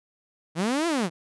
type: linear two-way sweep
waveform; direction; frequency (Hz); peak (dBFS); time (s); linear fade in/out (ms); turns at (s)
sawtooth; up then down; 150.6 to 349.2 to 150.6; -19; 0.55-1.1; 50; 0.87
effects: resampled to 24000 Hz